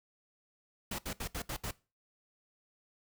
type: noise bursts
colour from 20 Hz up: pink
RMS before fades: -38 dBFS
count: 6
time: 0.91-1.711 s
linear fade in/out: 5 ms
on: 76 ms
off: 69 ms
effects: noise-tail reverb RT60 0.3 s tail -20 dB re dry